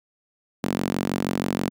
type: tone with high-pass filter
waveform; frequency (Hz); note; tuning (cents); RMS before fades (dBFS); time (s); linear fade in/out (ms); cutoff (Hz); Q
sawtooth; 46.25; F#1; 0; -26; 0.63-1.7; 10; 220; 2.2
effects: none